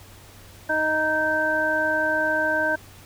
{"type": "harmonic tone", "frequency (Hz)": 311.1, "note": "D#4", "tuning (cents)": 0, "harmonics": [1, 2, 3, 5], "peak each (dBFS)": [-31, -25, -29, -22], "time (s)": [0.69, 2.76], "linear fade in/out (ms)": 10, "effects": ["added 96 Hz sine -48 dBFS peak until 3.05 s", "pink hiss -48 dBFS RMS until 3.05 s"]}